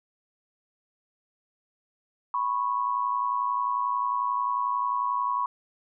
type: tone pair together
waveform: sine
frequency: 988 / 1099.2 Hz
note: B5 / C#6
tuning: 0 / -15 cents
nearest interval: major second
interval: 185 cents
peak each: -27 dBFS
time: 2.34-5.46 s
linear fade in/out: 2 ms
effects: none